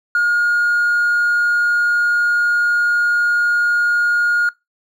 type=tone; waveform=triangle; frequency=1428 Hz; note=F6; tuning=38 cents sharp; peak=-9 dBFS; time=0.15-4.49 s; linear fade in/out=2 ms; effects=noise-tail reverb RT60 0.2 s tail -25 dB re dry + tanh soft clip ceiling -9 dBFS